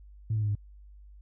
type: tone with pitch steps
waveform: sine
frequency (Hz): 110 / 107.49 / 105.03 / 102.63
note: A2 / A2 / G#2 / G#2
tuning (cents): 0 / -40 / +20 / -20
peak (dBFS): -24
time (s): 0.3-0.552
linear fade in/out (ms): 5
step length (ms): 63
effects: tanh soft clip ceiling -21 dBFS + added 50 Hz sine -48 dBFS peak until 1.21 s